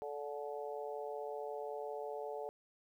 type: harmonic tone with a mistuned harmonic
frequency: 145.4 Hz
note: D3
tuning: 17 cents flat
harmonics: 3 / 4 / 5 / 6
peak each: -43 / -45 / -47 / -49 dBFS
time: 0.02-2.49 s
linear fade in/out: 0 ms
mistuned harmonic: 6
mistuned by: -19 cents
effects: 12-bit